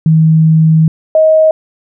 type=tone pair in turn; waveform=sine; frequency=159.3 / 630.6 Hz; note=D#3 / D#5; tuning=+41 / +23 cents; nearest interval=2 octaves; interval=2382 cents; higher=second; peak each=-4 dBFS; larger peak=neither; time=0.06-0.88 / 1.15-1.51 s; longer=first; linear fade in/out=2 ms; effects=none